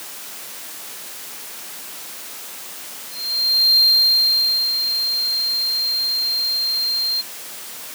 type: tone with ADSR envelope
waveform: triangle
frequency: 4186 Hz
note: C8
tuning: in tune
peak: -9 dBFS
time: 3.1-7.22 s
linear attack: 670 ms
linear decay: 960 ms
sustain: -8 dB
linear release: 19 ms
effects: white hiss -34 dBFS RMS until 7.94 s + high-pass 200 Hz 12 dB/octave